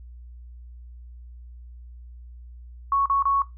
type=tone with dropouts; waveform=sine; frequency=1108.7 Hz; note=C#6; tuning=in tune; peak=-18 dBFS; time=2.92-3.42 s; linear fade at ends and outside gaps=2 ms; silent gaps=3.058-3.098 / 3.225-3.254 s; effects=noise-tail reverb RT60 0.2 s tail -18 dB re dry + added 60 Hz sine -40 dBFS peak until 3.57 s